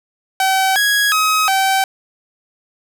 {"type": "tone with pitch steps", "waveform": "sawtooth", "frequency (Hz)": [765, 1660, 1269, 771], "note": ["G5", "G#6", "D#6", "G5"], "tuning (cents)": [-42, -1, 34, -29], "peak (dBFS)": -9, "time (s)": [0.4, 1.84], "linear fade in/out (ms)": 2, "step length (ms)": 360, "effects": []}